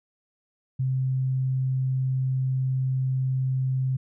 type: tone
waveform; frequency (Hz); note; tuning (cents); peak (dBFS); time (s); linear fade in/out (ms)
sine; 130.81; C3; 0; -22; 0.79-3.97; 10
effects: none